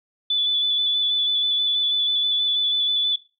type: tone with vibrato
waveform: sine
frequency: 3472 Hz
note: A7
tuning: 24 cents flat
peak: -18 dBFS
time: 0.3-3.16 s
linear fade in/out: 5 ms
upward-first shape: square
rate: 6.2 Hz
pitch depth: 12 cents each way
effects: noise-tail reverb RT60 0.3 s tail -17 dB re dry